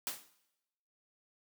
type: noise with exponential decay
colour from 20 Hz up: white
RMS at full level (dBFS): -34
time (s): 0.07-0.3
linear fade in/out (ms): 0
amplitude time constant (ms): 48
effects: noise-tail reverb RT60 0.9 s tail -17 dB re dry + high-pass 200 Hz 12 dB/octave